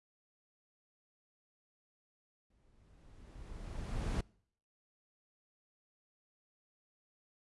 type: noise with exponential growth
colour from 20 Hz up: brown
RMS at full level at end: -32 dBFS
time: 2.5-4.21 s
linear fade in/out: 5 ms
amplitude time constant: 370 ms
effects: noise-tail reverb RT60 0.6 s tail -25 dB re dry + resampled to 24000 Hz